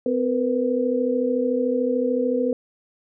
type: tone cluster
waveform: sine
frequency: 254.4 / 465.9 / 499.5 Hz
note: C4 / A#4 / B4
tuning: -48 / -1 / +20 cents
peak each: -23 / -25 / -23 dBFS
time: 0.06-2.53 s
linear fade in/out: 2 ms
effects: none